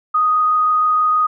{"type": "tone with frequency modulation", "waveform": "sine", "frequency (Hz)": 1244.5, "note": "D#6", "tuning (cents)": 0, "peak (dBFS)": -12, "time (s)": [0.14, 1.27], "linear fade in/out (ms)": 10, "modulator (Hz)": 26.3, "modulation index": 0.36, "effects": []}